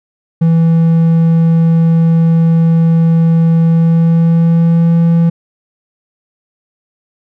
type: tone with pitch glide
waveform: triangle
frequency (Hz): 164.81 to 167.5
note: E3 to E3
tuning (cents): 0 to +28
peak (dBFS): -4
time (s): 0.41-5.3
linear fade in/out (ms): 10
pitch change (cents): +28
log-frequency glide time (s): 3.63-4.95
effects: none